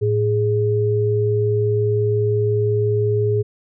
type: tone pair together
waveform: sine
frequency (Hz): 110 / 415.7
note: A2 / G#4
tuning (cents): 0 / +2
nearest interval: octave + major seventh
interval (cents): 2302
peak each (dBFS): -18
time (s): 0.01-3.43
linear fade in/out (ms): 20
effects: none